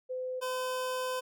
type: tone pair in turn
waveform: sine / 25% pulse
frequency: 510 / 510 Hz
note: C5 / C5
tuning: -44 / -44 cents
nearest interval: unison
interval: 0 cents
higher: neither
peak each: -33 / -28 dBFS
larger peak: second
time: 0.09-0.41 / 0.41-1.21 s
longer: second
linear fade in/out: 20 ms
effects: none